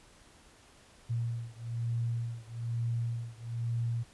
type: beating tone pair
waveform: sine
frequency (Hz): 116.54 / 117.64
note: A#2 / A#2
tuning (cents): 0 / +16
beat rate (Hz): 1.1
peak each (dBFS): -34 / -35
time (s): 1.09-4.04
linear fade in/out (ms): 20
effects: pink hiss -59 dBFS RMS until 4.13 s + resampled to 24000 Hz